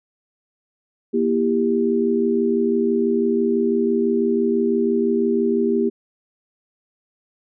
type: chord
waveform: sine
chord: E diminished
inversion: second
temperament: just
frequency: 237.3 / 329.6 / 395.6 Hz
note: Bb3 / E4 / G4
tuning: +31 / 0 / +16 cents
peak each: -20 / -24 / -19 dBFS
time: 1.13-5.9 s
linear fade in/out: 20 ms
effects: none